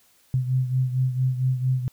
sine beating tone pair, 128 / 132.4 Hz, C3 / C3, -38 / +21 cents, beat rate 4.4 Hz, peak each -21 / -27 dBFS, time 0.34-1.88 s, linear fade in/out 0 ms, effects white hiss -60 dBFS RMS until 1.92 s

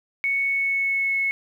sine tone with pitch glide, 2217 to 2193 Hz, C#7 to C#7, 0 to -19 cents, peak -20 dBFS, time 0.24-1.31 s, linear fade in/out 0 ms, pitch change -19 cents, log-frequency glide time 0.41-1.16 s, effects 9-bit

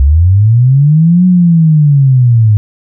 sine linear two-way sweep, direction up then down, 64.5 to 184.3 to 103.2 Hz, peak -3 dBFS, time 0-2.57 s, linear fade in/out 0 ms, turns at 1.26 s, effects none

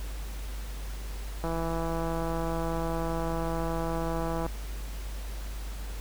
click train, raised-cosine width 1 ms, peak -19 dBFS, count 500, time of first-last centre 1.44-4.464 s, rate 165 Hz, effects added 50 Hz sine -34 dBFS peak until 6 s + pink hiss -46 dBFS RMS until 6 s

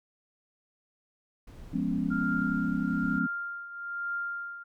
brown noise, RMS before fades -46 dBFS, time 1.47-3.19 s, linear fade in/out 5 ms
sine chord, C# dominant seventh, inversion first, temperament equal, 174.61 / 207.7 / 246.9 / 277.2 Hz, E#3 / G#3 / B3 / C#4, 0 / 0 / 0 / 0 cents, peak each -32 dBFS, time 1.73-3.27 s, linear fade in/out 10 ms
sine tone with tremolo, 1396.9 Hz, F6, in tune, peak -29 dBFS, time 2.1-4.64 s, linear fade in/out 20 ms, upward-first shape triangle, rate 1.1 Hz, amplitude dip 75%
effects none

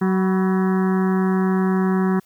harmonic tone with a mistuned harmonic, 188 Hz, F#3, 28 cents sharp, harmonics 1 / 2 / 4 / 5 / 6 / 7 / 8 / 9 / 10, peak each -17 / -23 / -32 / -32 / -34 / -35 / -39 / -36 / -41 dBFS, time 0.01-2.2 s, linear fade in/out 10 ms, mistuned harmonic 5, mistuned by +71 cents, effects white hiss -58 dBFS RMS until 2.25 s

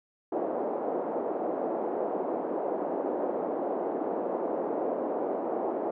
white band-pass noise, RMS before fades -31 dBFS, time 0.32-5.91 s, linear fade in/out 5 ms, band 280 to 690 Hz, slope 24 dB/octave, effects none

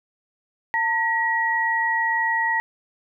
sine tone pair together, 901.6 / 1909 Hz, A5 / A#6, +42 / +41 cents, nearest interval octave + minor second, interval 1299 cents, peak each -23 / -21 dBFS, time 0.74-2.6 s, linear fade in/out 0 ms, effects none

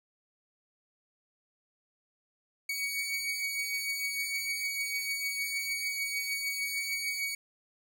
sawtooth beating tone pair, 2243 / 2249.6 Hz, C#7 / C#7, +20 / +25 cents, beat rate 6.6 Hz, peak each -36 / -29 dBFS, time 2.69-7.35 s, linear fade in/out 5 ms, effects none

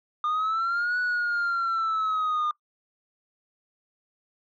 sine linear two-way sweep, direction up then down, 1210 to 1479 to 1210 Hz, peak -21 dBFS, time 0.24-2.51 s, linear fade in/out 2 ms, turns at 0.99 s, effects noise-tail reverb RT60 0.1 s tail -22 dB re dry + tanh soft clip ceiling -22 dBFS

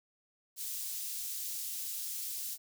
white high-pass noise, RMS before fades -39 dBFS, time 0.56-2.58 s, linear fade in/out 50 ms, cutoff 4800 Hz, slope 12 dB/octave, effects none

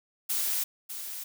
blue noise with echo, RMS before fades -29 dBFS, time 0.29-0.64 s, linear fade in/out 10 ms, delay 600 ms, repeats 1, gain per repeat -9 dB, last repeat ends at 1.24 s, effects none

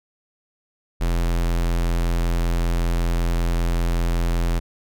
square tone, 42.62 Hz, F1, 41 cents flat, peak -19 dBFS, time 1-4.6 s, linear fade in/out 20 ms, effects none

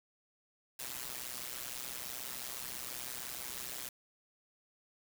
white noise with amplitude modulation, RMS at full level -39 dBFS, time 0.79-3.89 s, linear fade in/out 5 ms, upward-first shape sine, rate 126 Hz, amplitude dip 85%, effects none

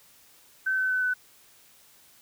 sine tone with pitch steps, 1534 / 1522.5 / 1511.1 / 1499.8 Hz, G6 / F#6 / F#6 / F#6, -38 / +49 / +36 / +23 cents, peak -23 dBFS, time 0.66-1.14 s, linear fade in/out 10 ms, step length 120 ms, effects white hiss -57 dBFS RMS until 2.21 s

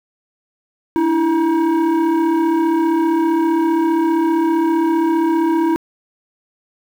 sine tone with frequency modulation, 329.6 Hz, E4, in tune, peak -10 dBFS, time 0.96-5.76 s, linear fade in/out 0 ms, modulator 624 Hz, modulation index 0.75, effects tanh soft clip ceiling -12 dBFS + 7-bit

